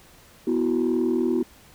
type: chord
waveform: sine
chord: B suspended fourth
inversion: none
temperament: equal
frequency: 246.9 / 329.6 / 370 Hz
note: B3 / E4 / F#4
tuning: 0 / 0 / 0 cents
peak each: -23 dBFS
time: 0.47-1.43 s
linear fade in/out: 5 ms
effects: tanh soft clip ceiling -15 dBFS + pink hiss -52 dBFS RMS until 1.74 s